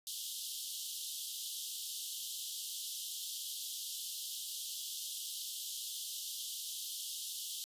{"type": "high-pass noise", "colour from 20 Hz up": "pink", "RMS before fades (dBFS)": -42, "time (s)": [0.07, 7.64], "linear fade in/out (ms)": 0, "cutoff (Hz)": 3000, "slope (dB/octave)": 96, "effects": ["resampled to 32000 Hz"]}